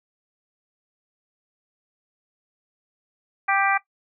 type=harmonic tone; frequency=393.4 Hz; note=G4; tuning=6 cents sharp; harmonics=2 / 3 / 4 / 5 / 6; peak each=-22 / -24 / -25 / -26 / -27 dBFS; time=3.48-3.78 s; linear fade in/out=10 ms; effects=noise-tail reverb RT60 0.1 s tail -17 dB re dry